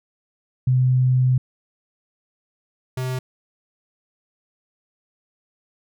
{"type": "tone pair in turn", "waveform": ["sine", "square"], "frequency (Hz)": [127.8, 128.61], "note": ["C3", "C3"], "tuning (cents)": [-40, -29], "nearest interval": "unison", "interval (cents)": 11, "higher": "second", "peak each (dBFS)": [-14, -24], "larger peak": "first", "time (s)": [[0.67, 1.38], [2.97, 3.19]], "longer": "first", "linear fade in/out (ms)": 5, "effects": []}